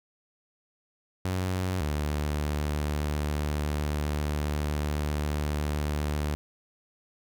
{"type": "tone pair in turn", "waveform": "sawtooth", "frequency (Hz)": [92.5, 74.36], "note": ["F#2", "D2"], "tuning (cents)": [0, 22], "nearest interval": "major third", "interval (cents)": 378, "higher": "first", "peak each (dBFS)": -23, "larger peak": "neither", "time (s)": [[1.25, 1.8], [1.8, 6.35]], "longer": "second", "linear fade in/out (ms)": 0, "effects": []}